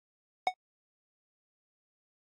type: tone with exponential decay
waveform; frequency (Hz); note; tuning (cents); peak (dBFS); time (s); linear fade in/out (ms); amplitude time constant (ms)
square; 740; F#5; 0; -21; 0.47-0.54; 1; 15
effects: low-pass 4000 Hz 12 dB/octave + AAC 48 kbps